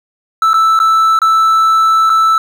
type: tone with dropouts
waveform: triangle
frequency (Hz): 1318.5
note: E6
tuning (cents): 0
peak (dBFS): -5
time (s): 0.42-2.38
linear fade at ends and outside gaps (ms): 2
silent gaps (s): 0.533-0.541 / 0.791-0.8 / 1.19-1.217 / 2.096-2.1
effects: 7-bit